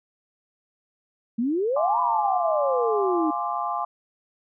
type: exponential two-way sweep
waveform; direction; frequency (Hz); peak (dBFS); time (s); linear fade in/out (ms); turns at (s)
sine; up then down; 220 to 1023 to 302.8; -21; 1.38-3.31; 10; 2
type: chord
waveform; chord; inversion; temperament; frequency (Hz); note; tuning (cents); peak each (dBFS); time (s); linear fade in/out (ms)
sine; D half-diminished seventh; first; equal; 698.5 / 830.6 / 1046.5 / 1174.7; F5 / Ab5 / C6 / D6; 0 / 0 / 0 / 0; -30; 1.76-3.85; 5
effects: none